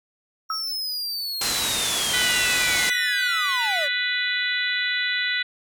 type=linear sweep; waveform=45% pulse; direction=down; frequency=5588 to 530 Hz; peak=-26 dBFS; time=0.49-3.89 s; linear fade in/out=50 ms
type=tone with exponential decay; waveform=sine; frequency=1300 Hz; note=E6; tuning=24 cents flat; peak=-21 dBFS; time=0.5-0.68 s; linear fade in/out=2 ms; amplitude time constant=39 ms
type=low-pass noise; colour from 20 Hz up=white; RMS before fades=-26 dBFS; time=1.41-2.9 s; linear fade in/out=5 ms; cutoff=9600 Hz; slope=24 dB/octave
type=harmonic tone; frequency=493.9 Hz; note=B4; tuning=in tune; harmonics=3 / 4 / 5 / 6 / 7 / 8; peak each=-28 / -25 / -33 / -35 / -31 / -29 dBFS; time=2.13-5.43 s; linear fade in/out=10 ms
effects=none